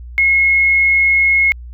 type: tone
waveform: sine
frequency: 2168 Hz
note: C#7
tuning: 39 cents flat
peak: -9 dBFS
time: 0.18-1.52 s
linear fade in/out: 0 ms
effects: added 60 Hz sine -29 dBFS peak until 1.73 s